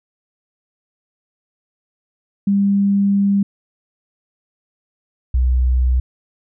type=tone pair in turn; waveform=sine; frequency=199.4 / 62.81 Hz; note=G3 / B1; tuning=+30 / +30 cents; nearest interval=octave + minor sixth; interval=2000 cents; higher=first; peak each=-12 dBFS; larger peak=neither; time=2.47-3.43 / 5.34-6 s; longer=first; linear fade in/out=5 ms; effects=none